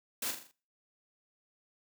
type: noise with echo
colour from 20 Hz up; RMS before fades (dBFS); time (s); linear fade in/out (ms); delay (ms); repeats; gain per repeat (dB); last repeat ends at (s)
white; -35; 0.22-0.31; 5; 41; 5; -6; 0.515
effects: noise-tail reverb RT60 0.4 s tail -23 dB re dry + high-pass 150 Hz 12 dB/octave